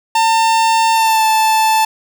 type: tone with pitch glide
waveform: 45% pulse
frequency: 900 to 878.9 Hz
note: A5 to A5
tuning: +39 to -2 cents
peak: -10 dBFS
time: 0.15-1.85 s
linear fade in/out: 5 ms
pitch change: -41 cents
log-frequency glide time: 0.94-1.25 s
effects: none